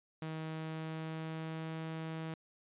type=tone with pitch glide; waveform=sawtooth; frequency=158.7 to 160.82 Hz; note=D#3 to E3; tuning=+35 to -42 cents; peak=-35 dBFS; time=0.22-2.34 s; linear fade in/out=2 ms; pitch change=+23 cents; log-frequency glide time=0.46-1.81 s; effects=resampled to 8000 Hz